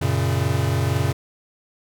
square chord, F# major, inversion none, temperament equal, 92.5 / 116.54 / 138.59 Hz, F#2 / A#2 / C#3, 0 / 0 / 0 cents, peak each -24 dBFS, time 0.01-1.13 s, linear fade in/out 10 ms, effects none

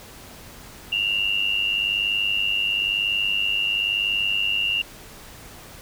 sine tone pair together, 2743 / 2844 Hz, F7 / F7, -32 / +31 cents, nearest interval minor second, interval 63 cents, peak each -23 dBFS, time 0.92-4.82 s, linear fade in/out 5 ms, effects pink hiss -43 dBFS RMS until 5.81 s

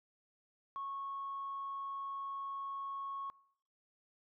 sine tone, 1100 Hz, C#6, 14 cents flat, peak -38 dBFS, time 0.76-3.3 s, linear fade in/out 0 ms, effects noise-tail reverb RT60 0.7 s tail -24 dB re dry + tanh soft clip ceiling -34 dBFS

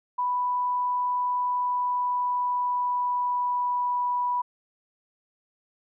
sine tone with pitch glide, 989 to 982.2 Hz, B5 to B5, +2 to -10 cents, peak -23 dBFS, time 0.18-4.42 s, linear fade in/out 10 ms, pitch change -12 cents, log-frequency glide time 1.41-3.99 s, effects none

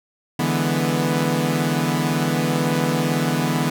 sawtooth chord, E dominant seventh, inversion third, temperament equal, 146.83 / 164.81 / 207.7 / 246.9 Hz, D3 / E3 / G#3 / B3, 0 / 0 / 0 / 0 cents, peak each -20 / -19 / -25 / -19 dBFS, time 0.39-3.7 s, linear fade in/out 5 ms, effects none

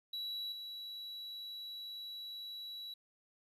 triangle tone with level steps, 3917 Hz, B7, 15 cents flat, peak -37 / -42 dBFS, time 0.13-2.94 s, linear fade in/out 5 ms, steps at 0.52 s, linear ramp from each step 2 ms, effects resampled to 32000 Hz + 12-bit

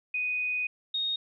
sine tone pair in turn, 2489 / 3722 Hz, D#7 / A#7, 0 / -3 cents, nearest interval perfect fifth, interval 697 cents, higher second, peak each -27 / -27 dBFS, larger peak neither, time 0.14-0.67 / 0.94-1.16 s, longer first, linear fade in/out 5 ms, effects none

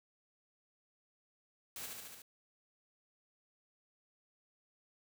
white noise with echo, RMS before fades -45 dBFS, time 1.76-1.86 s, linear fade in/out 2 ms, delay 72 ms, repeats 5, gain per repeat -2 dB, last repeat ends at 2.22 s, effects none

